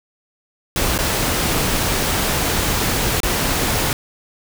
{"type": "noise with dropouts", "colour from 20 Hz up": "pink", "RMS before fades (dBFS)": -19, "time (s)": [0.76, 3.93], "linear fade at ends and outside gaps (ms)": 1, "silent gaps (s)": [[0.979, 0.988], [3.203, 3.232]], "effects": []}